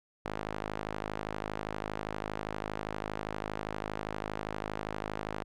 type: tone with band-pass filter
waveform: sawtooth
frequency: 52.5 Hz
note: G#1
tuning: 19 cents sharp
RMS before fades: -38 dBFS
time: 0.25-5.44 s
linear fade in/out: 5 ms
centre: 910 Hz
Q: 0.59
effects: none